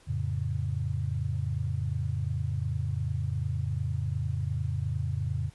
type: chord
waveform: sine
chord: F augmented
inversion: none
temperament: equal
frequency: 87.31 / 110 / 138.59 Hz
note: F2 / A2 / C#3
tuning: 0 / 0 / 0 cents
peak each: -32 dBFS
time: 0.07-5.5 s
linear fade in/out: 20 ms
effects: pink hiss -59 dBFS RMS until 5.54 s + resampled to 24000 Hz